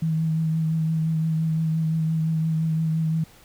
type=tone with vibrato; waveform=sine; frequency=160 Hz; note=D#3; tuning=49 cents sharp; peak=-20 dBFS; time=0.02-3.24 s; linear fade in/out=5 ms; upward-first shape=triangle; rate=5.8 Hz; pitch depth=26 cents each way; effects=pink hiss -52 dBFS RMS until 3.44 s